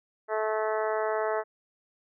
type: harmonic tone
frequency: 217 Hz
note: A3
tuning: 24 cents flat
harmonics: 2 / 3 / 4 / 5 / 6 / 7 / 8 / 9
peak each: -30 / -30 / -34 / -37 / -37 / -41 / -41 / -43 dBFS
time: 0.28-1.44 s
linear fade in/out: 50 ms
effects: none